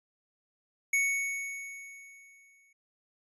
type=tone with exponential decay; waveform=square; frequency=2221 Hz; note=C#7; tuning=3 cents sharp; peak=-24 dBFS; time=0.93-2.73 s; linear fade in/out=5 ms; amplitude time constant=390 ms; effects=resampled to 24000 Hz